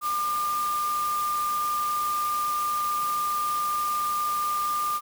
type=tone in noise; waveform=sine; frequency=1200 Hz; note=D6; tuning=37 cents sharp; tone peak=-24 dBFS; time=0.01-5.01 s; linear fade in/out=50 ms; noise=white; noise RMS=-37 dBFS; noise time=0.01-5.01 s; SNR=+10 dB; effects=none